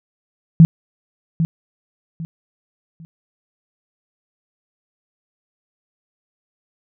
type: tone with echo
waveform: sine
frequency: 163.5 Hz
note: E3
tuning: 14 cents flat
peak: -3 dBFS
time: 0.6-0.65 s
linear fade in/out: 0 ms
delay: 800 ms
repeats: 3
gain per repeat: -11 dB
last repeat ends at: 3.05 s
effects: none